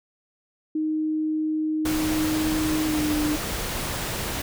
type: tone with pitch glide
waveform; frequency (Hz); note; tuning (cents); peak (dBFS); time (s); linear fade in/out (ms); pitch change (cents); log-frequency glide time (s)
sine; 311 to 302.1; D#4 to D4; -1 to +49; -22; 0.75-3.36; 5; -50; 2.86-3.02
type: noise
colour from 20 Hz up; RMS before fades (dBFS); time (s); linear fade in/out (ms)
pink; -29; 1.85-4.42; 5
effects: none